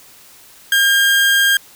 30% pulse tone, 1609 Hz, G6, 45 cents sharp, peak -8 dBFS, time 0.72-1.57 s, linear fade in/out 2 ms, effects white hiss -44 dBFS RMS until 1.75 s

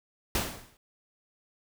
pink noise with exponential decay, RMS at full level -25 dBFS, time 0.35-0.77 s, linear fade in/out 2 ms, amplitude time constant 90 ms, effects none

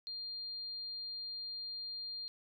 sine tone, 4200 Hz, C8, 6 cents sharp, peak -40 dBFS, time 0.07-2.28 s, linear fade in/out 0 ms, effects none

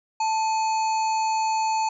harmonic tone with a mistuned harmonic, 880 Hz, A5, in tune, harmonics 1 / 3 / 5 / 7 / 8, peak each -21 / -35 / -37 / -43 / -38 dBFS, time 0.2-1.89 s, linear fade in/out 5 ms, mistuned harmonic 3, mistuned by -80 cents, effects none

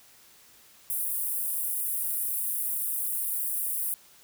pink high-pass noise, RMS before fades -30 dBFS, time 0.9-3.94 s, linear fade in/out 0 ms, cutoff 9600 Hz, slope 48 dB/octave, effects white hiss -56 dBFS RMS until 4.23 s

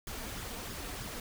pink noise with flanger, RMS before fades -41 dBFS, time 0.07-1.2 s, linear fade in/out 2 ms, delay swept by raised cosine 0.58 to 4.48 ms, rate 3.1 Hz, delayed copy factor +0.55, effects none

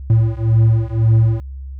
triangle beating tone pair, 111.2 / 113.1 Hz, A2 / A2, +19 / +48 cents, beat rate 1.9 Hz, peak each -12 dBFS, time 0.1-1.4 s, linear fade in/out 0 ms, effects added 67 Hz sine -27 dBFS peak until 1.79 s

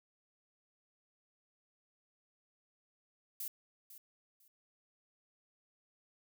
violet noise with echo, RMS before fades -41 dBFS, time 3.4-3.48 s, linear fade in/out 2 ms, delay 500 ms, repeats 2, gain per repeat -13 dB, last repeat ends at 4.48 s, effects none

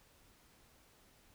silence, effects pink hiss -66 dBFS RMS until 1.34 s

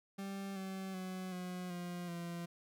40% pulse tone with pitch steps, 196 / 190.86 / 185.86 / 180.98 / 176.24 / 171.62 Hz, G3 / G3 / F#3 / F#3 / F3 / F3, 0 / -46 / +8 / -38 / +16 / -30 cents, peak -40 dBFS, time 0.18-2.46 s, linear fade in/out 10 ms, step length 380 ms, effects none

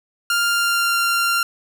sawtooth tone with pitch glide, 1399 to 1385.3 Hz, F6 to F6, +3 to -14 cents, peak -13 dBFS, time 0.3-1.43 s, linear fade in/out 2 ms, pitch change -17 cents, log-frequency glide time 0.47-0.97 s, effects none

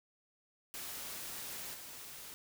white noise with level steps, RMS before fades -44 / -49 dBFS, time 0.74-2.34 s, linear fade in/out 0 ms, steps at 1.73 s, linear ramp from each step 20 ms, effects none

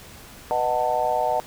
sine chord, B dominant seventh, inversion none, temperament just, 493.9 / 617.4 / 740.8 / 889 Hz, B4 / D#5 / F#5 / A5, 0 / -14 / +2 / +18 cents, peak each -29 / -25 / -24 / -25 dBFS, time 0.51-1.4 s, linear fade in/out 0 ms, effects pink hiss -44 dBFS RMS until 1.46 s

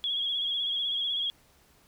sine tone with vibrato, 3322 Hz, G#7, in tune, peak -27 dBFS, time 0.04-1.3 s, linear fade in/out 0 ms, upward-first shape sine, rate 16 Hz, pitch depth 48 cents each way, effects pink hiss -62 dBFS RMS until 1.87 s

